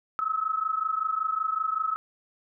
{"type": "tone pair together", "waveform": "sine", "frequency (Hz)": [1278, 1303.3], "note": ["D#6", "E6"], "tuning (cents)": [46, -20], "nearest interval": "unison", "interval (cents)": 34, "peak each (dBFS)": -28, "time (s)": [0.19, 1.96], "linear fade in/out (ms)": 0, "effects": []}